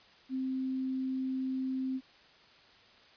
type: tone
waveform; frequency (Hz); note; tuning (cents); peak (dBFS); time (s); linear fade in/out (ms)
sine; 261.6; C4; 0; -31; 0.29-2.01; 50
effects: white hiss -59 dBFS RMS until 3.16 s + resampled to 11025 Hz